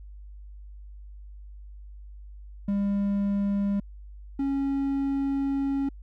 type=tone pair in turn; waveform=triangle; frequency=200.5 / 275.4 Hz; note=G3 / C#4; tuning=+39 / -11 cents; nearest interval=perfect fourth; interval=550 cents; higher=second; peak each=-21 / -22 dBFS; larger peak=first; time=2.68-3.8 / 4.39-5.89 s; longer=second; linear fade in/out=5 ms; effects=added 50 Hz sine -41 dBFS peak until 6.02 s